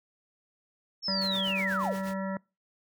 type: linear sweep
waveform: sine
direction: down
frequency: 5480 to 343.1 Hz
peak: -28 dBFS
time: 1.02-1.95 s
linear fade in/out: 50 ms
type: harmonic tone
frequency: 192.6 Hz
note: G3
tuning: 30 cents flat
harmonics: 1 / 3 / 5 / 7 / 9 / 10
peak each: -32 / -36 / -40 / -43 / -46 / -46 dBFS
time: 1.08-2.37 s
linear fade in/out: 2 ms
type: noise with tremolo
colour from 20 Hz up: pink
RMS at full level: -42 dBFS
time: 1.21-2.14 s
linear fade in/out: 5 ms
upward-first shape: triangle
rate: 8.3 Hz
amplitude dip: 90%
effects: noise-tail reverb RT60 0.3 s tail -26 dB re dry + high-pass 100 Hz 12 dB/octave